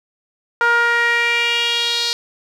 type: tone with band-pass filter sweep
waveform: sawtooth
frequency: 471.6 Hz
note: A#4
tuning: 20 cents sharp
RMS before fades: -17 dBFS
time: 0.61-2.13 s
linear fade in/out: 0 ms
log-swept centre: 1300 to 4400 Hz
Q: 3.7
effects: none